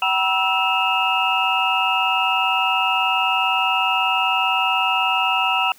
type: tone cluster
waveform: sine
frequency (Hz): 762 / 965 / 1312 / 2621 / 2819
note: G5 / B5 / E6 / E7 / F7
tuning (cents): -49 / -40 / -9 / -11 / +16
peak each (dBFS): -23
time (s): 0.02-5.72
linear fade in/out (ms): 2
effects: white hiss -50 dBFS RMS until 5.78 s